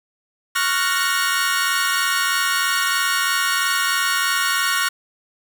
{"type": "chord", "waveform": "sawtooth", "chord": "Gb major seventh", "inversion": "second", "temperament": "equal with one note detuned", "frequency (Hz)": [1108.7, 1396.9, 1480, 1855], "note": ["Db6", "F6", "Gb6", "Bb6"], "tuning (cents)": [0, 0, 0, -9], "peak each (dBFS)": -20, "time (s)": [0.55, 4.89], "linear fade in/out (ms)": 10, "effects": ["7-bit"]}